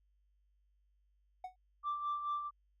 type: tone with exponential decay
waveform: triangle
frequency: 740 Hz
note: F#5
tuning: in tune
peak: -35 dBFS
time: 1.44-1.56 s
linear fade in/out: 5 ms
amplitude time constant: 25 ms
type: tone with tremolo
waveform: sine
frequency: 1174.7 Hz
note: D6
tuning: in tune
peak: -31 dBFS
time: 1.83-2.51 s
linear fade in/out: 50 ms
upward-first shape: sine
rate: 4.6 Hz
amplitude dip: 60%
effects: tanh soft clip ceiling -31 dBFS + added 50 Hz sine -70 dBFS peak until 2.8 s